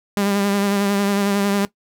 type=tone with vibrato; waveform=sawtooth; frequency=200.5 Hz; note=G3; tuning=39 cents sharp; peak=-13 dBFS; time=0.17-1.65 s; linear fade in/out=0 ms; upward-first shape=sine; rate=11 Hz; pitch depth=30 cents each way; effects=noise-tail reverb RT60 0.1 s tail -17 dB re dry